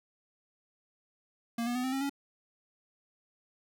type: tone with pitch steps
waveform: square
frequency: 233.1 / 241.7 / 250.7 / 260 / 269.6 / 279.6 Hz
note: A#3 / B3 / B3 / C4 / C#4 / C#4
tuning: 0 / -37 / +26 / -11 / -48 / +15 cents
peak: -31 dBFS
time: 1.58-2.096 s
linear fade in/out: 5 ms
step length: 86 ms
effects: none

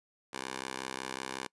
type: tone with high-pass filter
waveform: 10% pulse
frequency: 65.41 Hz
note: C2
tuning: in tune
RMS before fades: -40 dBFS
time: 0.33-1.47 s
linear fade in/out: 5 ms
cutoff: 520 Hz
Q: 0.52
effects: noise-tail reverb RT60 0.1 s tail -26 dB re dry + resampled to 24000 Hz

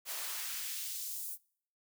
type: noise with high-pass filter sweep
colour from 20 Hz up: white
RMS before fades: -40 dBFS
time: 0.05-1.38 s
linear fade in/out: 50 ms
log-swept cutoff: 480 to 11000 Hz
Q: 0.81
effects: noise-tail reverb RT60 0.6 s tail -25 dB re dry

